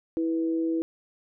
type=tone pair together; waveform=sine; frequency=327.2 / 490.2 Hz; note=E4 / B4; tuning=-13 / -13 cents; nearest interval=perfect fifth; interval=700 cents; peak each=-24 / -34 dBFS; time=0.17-0.82 s; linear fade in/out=0 ms; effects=none